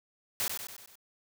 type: noise with echo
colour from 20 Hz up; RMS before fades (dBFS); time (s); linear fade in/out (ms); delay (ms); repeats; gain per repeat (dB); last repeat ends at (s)
white; -31; 0.4-0.48; 0; 95; 5; -5; 0.955
effects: none